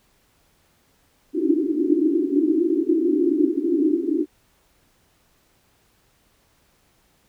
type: band-pass noise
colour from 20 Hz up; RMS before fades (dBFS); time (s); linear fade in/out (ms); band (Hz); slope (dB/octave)
pink; -20; 1.33-4.26; 50; 280 to 370; 96
effects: pink hiss -62 dBFS RMS until 7.28 s